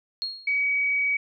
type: tone with exponential decay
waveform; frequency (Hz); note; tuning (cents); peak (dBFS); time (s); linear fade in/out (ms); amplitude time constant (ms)
sine; 4283; C8; +40; -24; 0.22-0.63; 0; 89
type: tone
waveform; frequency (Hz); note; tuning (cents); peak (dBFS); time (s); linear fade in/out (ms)
sine; 2267; C#7; +38; -21; 0.47-1.17; 5
effects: none